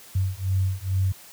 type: beating tone pair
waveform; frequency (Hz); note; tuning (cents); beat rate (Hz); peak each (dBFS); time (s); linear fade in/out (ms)
sine; 93.7 / 96; F#2 / G2; +22 / -36; 2.3; -24; 0.15-1.12; 5
effects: white hiss -47 dBFS RMS until 1.32 s + high-pass 60 Hz 12 dB/octave